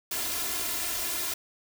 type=noise with comb filter; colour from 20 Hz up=white; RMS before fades=-31 dBFS; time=0.11-1.34 s; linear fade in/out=5 ms; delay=2.9 ms; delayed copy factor=+1; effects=none